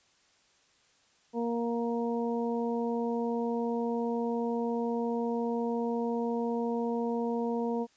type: harmonic tone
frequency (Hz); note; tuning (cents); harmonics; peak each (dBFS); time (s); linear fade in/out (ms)
234.3; A#3; +9; 1 / 2 / 3 / 4; -31 / -32 / -40 / -39; 1.33-7.87; 50
effects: white hiss -66 dBFS RMS until 7.96 s + resampled to 16000 Hz